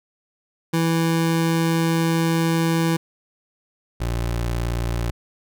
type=tone pair in turn; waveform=25% pulse; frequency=164.81 / 58.49 Hz; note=E3 / A#1; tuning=0 / +7 cents; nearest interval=octave + tritone; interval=1793 cents; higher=first; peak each=-14 / -18 dBFS; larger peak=first; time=0.73-2.97 / 4-5.11 s; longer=first; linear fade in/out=10 ms; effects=none